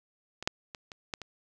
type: clicks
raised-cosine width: 0.2 ms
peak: -22 / -8 / -23 / -26 / -16 / -24 dBFS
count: 6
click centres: 0.426 / 0.475 / 0.748 / 0.918 / 1.138 / 1.217 s
effects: none